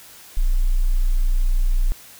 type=tone; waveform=sine; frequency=29.96 Hz; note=A#0; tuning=48 cents sharp; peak=-14 dBFS; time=0.37-1.92 s; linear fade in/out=0 ms; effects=white hiss -44 dBFS RMS until 2.19 s